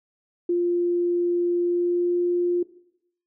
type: tone with pitch glide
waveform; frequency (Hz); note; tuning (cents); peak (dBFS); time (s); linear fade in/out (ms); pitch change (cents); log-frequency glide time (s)
sine; 349.2 to 351.6; F4 to F4; 0 to +12; -19; 0.49-2.63; 5; +12; 1.61-2.19
effects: noise-tail reverb RT60 0.7 s tail -17 dB re dry